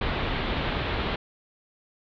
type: low-pass noise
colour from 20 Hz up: pink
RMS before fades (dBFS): -28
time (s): 0.01-1.16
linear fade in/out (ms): 5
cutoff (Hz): 3900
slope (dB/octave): 48
effects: none